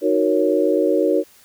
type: chord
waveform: sine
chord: D# minor seventh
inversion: none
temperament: equal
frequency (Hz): 311.1 / 370 / 466.2 / 554.4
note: D#4 / F#4 / A#4 / C#5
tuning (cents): 0 / 0 / 0 / 0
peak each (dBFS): -20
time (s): 0.01-1.24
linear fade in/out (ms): 50
effects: white hiss -51 dBFS RMS until 1.44 s